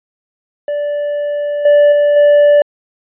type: tone with level steps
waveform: triangle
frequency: 584 Hz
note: D5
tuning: 10 cents flat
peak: -13 / -3 / -6 / -3 dBFS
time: 0.68-2.62 s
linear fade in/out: 2 ms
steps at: 1.65 / 1.92 / 2.16 s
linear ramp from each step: 5 ms
effects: resampled to 8000 Hz